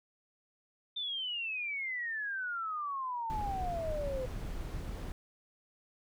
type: exponential sweep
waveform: sine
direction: down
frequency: 3601 to 504 Hz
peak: -34 dBFS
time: 0.96-4.26 s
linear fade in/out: 10 ms
type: noise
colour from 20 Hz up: brown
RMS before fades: -39 dBFS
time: 3.3-5.12 s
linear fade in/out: 0 ms
effects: none